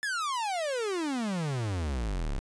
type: exponential sweep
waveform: 45% pulse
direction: down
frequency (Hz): 1760 to 30.87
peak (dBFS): -29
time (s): 0.03-2.39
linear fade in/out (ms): 0
effects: resampled to 22050 Hz

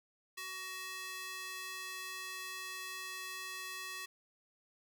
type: tone with high-pass filter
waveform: square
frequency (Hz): 374.8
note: F#4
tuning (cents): +22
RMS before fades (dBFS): -44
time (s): 0.37-4.06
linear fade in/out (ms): 10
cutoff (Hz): 1800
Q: 0.96
effects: none

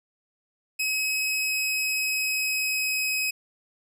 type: tone with pitch glide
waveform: sawtooth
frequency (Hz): 2553 to 2538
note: D#7 to D#7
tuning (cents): +44 to +34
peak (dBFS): -21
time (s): 0.79-3.31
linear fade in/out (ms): 10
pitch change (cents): -10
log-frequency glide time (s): 1.25-3.18
effects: none

